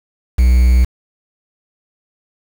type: tone with quantisation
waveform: triangle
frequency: 61.9 Hz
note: B1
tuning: 5 cents sharp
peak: -5 dBFS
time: 0.38-0.85 s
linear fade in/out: 10 ms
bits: 5
effects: none